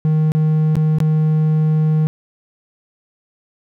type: tone with dropouts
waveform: triangle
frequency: 155.56 Hz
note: D#3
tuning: in tune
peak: -10 dBFS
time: 0.05-2.07 s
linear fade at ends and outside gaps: 0 ms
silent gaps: 0.319-0.35 / 0.755-0.767 / 0.985-1.003 s
effects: none